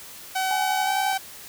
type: tone with pitch glide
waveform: sawtooth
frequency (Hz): 758 to 769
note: F#5 to G5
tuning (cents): +42 to -33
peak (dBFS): -19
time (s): 0.35-1.18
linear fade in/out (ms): 10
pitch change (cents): +25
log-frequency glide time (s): 0.84-0.9
type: tone with tremolo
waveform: sine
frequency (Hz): 830.6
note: G#5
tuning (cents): 0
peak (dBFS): -24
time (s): 0.51-1.13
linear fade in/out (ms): 0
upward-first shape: sine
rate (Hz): 11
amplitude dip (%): 45
effects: white hiss -42 dBFS RMS until 1.48 s